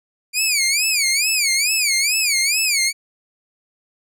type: tone with vibrato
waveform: 15% pulse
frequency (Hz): 2350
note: D7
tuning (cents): +1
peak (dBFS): -9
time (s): 0.33-2.93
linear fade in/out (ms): 50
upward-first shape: sine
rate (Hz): 2.3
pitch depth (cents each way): 190
effects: none